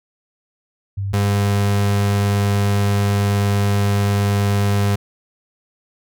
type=tone pair in turn; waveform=sine / 35% pulse; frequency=98.6 / 101.02 Hz; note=G2 / G#2; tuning=+11 / -47 cents; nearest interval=unison; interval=42 cents; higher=second; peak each=-20 / -13 dBFS; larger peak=second; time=0.97-1.13 / 1.13-4.96 s; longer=second; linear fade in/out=10 ms; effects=none